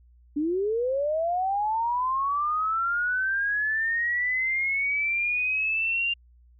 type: linear sweep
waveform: sine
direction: up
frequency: 283.7 to 2800 Hz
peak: -23 dBFS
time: 0.36-6.14 s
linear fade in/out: 10 ms
effects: added 60 Hz sine -53 dBFS peak until 6.59 s